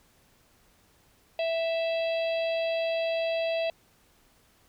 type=harmonic tone with a mistuned harmonic; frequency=659.3 Hz; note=E5; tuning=in tune; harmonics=1 / 3 / 4 / 5 / 6 / 7; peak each=-26 / -45 / -36 / -42 / -44 / -48 dBFS; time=1.39-3.7 s; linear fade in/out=2 ms; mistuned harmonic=7; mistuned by=+30 cents; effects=pink hiss -63 dBFS RMS until 4.68 s